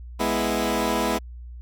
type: chord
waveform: 15% pulse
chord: E major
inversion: first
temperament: equal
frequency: 207.7 / 246.9 / 329.6 Hz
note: G#3 / B3 / E4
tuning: 0 / 0 / 0 cents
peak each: -20 dBFS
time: 0.19-1.19 s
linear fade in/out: 20 ms
effects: added 60 Hz sine -36 dBFS peak until 1.61 s